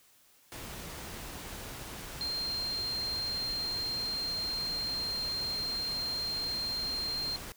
sine tone in noise, 4186 Hz, C8, in tune, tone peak -32 dBFS, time 2.21-7.36 s, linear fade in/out 0 ms, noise pink, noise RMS -43 dBFS, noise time 0.52-7.52 s, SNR +8 dB, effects white hiss -63 dBFS RMS until 7.56 s

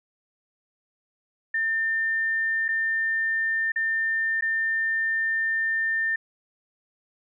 sine tone with dropouts, 1800 Hz, A6, 39 cents sharp, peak -22 dBFS, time 1.54-6.16 s, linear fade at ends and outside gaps 5 ms, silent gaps 2.682-2.687 / 3.72-3.759 / 4.41-4.422 s, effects none

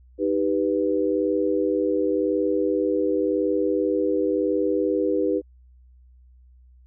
sine chord, Eb augmented, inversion none, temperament equal, 311.1 / 392 / 493.9 Hz, Eb4 / G4 / B4, 0 / 0 / 0 cents, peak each -24 dBFS, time 0.18-5.42 s, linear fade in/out 50 ms, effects added 62 Hz sine -49 dBFS peak until 6.86 s

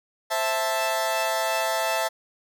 sawtooth chord, A minor, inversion first, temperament equal with one note detuned, 526.9 / 659.3 / 880 Hz, C5 / E5 / A5, +12 / 0 / 0 cents, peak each -28 / -22 / -23 dBFS, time 0.3-2.09 s, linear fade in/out 20 ms, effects none

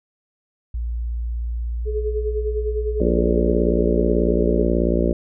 sine tone, 58.27 Hz, A#1, in tune, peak -22 dBFS, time 0.74-3.51 s, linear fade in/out 5 ms
sine tone with tremolo, 424.2 Hz, G#4, 37 cents sharp, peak -20 dBFS, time 1.85-4.67 s, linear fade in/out 50 ms, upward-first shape sine, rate 9.9 Hz, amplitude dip 70%
harmonic tone, 58.27 Hz, A#1, in tune, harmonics 1 / 3 / 4 / 5 / 6 / 7 / 8 / 9 / 10, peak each -21 / -24 / -24 / -28 / -23 / -27 / -29 / -28 / -27 dBFS, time 3-5.13 s, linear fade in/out 5 ms
effects none

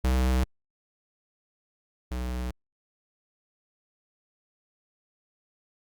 square tone pair in turn, 63.8 / 61.95 Hz, C2 / B1, -43 / +6 cents, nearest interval minor second, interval 51 cents, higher first, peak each -22 / -30 dBFS, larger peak first, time 0.04-0.44 / 2.11-2.51 s, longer neither, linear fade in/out 5 ms, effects Opus 48 kbps

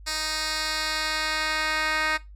10% pulse tone with band-pass filter sweep, 311.1 Hz, D#4, in tune, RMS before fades -27 dBFS, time 0.06-2.18 s, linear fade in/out 20 ms, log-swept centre 5500 to 2400 Hz, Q 1.2, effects noise-tail reverb RT60 0.2 s tail -18 dB re dry + added 50 Hz sine -42 dBFS peak until 2.35 s

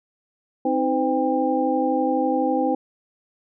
sine tone cluster, 262.8 / 314.8 / 510 / 797 Hz, C4 / D#4 / C5 / G5, +8 / +20 / -44 / +28 cents, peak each -24 dBFS, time 0.65-2.75 s, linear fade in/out 5 ms, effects none

